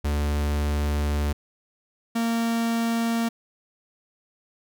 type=tone pair in turn; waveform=45% pulse; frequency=73.42 / 230.5 Hz; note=D2 / A#3; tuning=0 / -19 cents; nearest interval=octave + minor sixth; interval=1981 cents; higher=second; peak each=-22 dBFS; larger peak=neither; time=0.04-1.33 / 2.15-3.29 s; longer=first; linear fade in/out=10 ms; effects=none